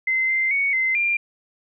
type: tone with pitch steps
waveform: sine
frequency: 2065 / 2082 / 2227 / 2066 / 2389 Hz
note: C7 / C7 / C#7 / C7 / D7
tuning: -23 / -9 / +7 / -22 / +29 cents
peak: -18 dBFS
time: 0.07-1.17 s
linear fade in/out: 5 ms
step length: 220 ms
effects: none